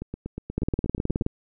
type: two click trains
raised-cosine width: 3 ms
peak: -11 / -19 dBFS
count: 14 / 11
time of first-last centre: 0.58-1.264 / 0.02-1.22 s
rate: 19 / 8.33 Hz
effects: none